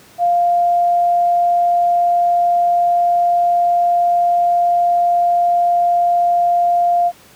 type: tone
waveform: sine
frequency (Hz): 698.5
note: F5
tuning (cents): 0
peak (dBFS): -11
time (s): 0.18-7.12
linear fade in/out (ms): 50
effects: pink hiss -45 dBFS RMS until 7.35 s + high-pass 100 Hz 12 dB/octave